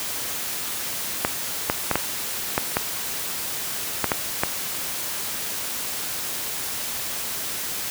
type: clicks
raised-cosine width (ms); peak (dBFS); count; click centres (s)
0.5; -4; 9; 1.249 / 1.699 / 1.913 / 1.956 / 2.579 / 2.769 / 4.043 / 4.118 / 4.435
effects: white hiss -29 dBFS RMS until 7.9 s + high-pass 60 Hz 12 dB/octave